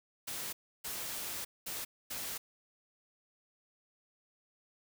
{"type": "noise bursts at uneven times", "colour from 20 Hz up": "white", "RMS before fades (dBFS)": -40, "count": 4, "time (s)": [[0.27, 0.53], [0.84, 1.45], [1.66, 1.85], [2.1, 2.38]], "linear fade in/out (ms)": 10, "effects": []}